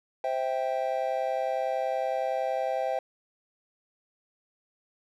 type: chord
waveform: triangle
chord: C major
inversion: none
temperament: just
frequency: 523.3 / 654.1 / 784.9 Hz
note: C5 / E5 / G5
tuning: 0 / -14 / +2 cents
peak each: -29 dBFS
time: 0.24-2.99 s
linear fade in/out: 2 ms
effects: none